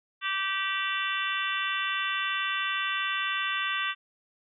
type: harmonic tone with a mistuned harmonic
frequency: 388.5 Hz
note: G4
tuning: 16 cents flat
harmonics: 3 / 4 / 5 / 6 / 7 / 8 / 9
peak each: -33 / -33 / -34 / -40 / -34 / -38 / -36 dBFS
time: 0.21-3.95 s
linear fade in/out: 50 ms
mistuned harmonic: 8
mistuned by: -55 cents
effects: none